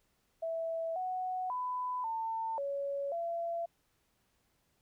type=tone with pitch steps; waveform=sine; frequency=657 / 740 / 1000 / 899 / 560 / 678 Hz; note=E5 / F#5 / B5 / A5 / C#5 / E5; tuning=-6 / 0 / +21 / +37 / +18 / +49 cents; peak=-33 dBFS; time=0.42-3.66 s; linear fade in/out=10 ms; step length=540 ms; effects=pink hiss -75 dBFS RMS until 4.81 s